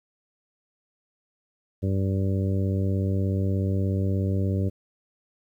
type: harmonic tone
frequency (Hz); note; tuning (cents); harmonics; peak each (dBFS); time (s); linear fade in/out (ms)
96.7; G2; -23; 1 / 2 / 3 / 4 / 5 / 6; -23 / -29 / -33 / -35 / -37 / -39; 1.82-4.7; 20
effects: 10-bit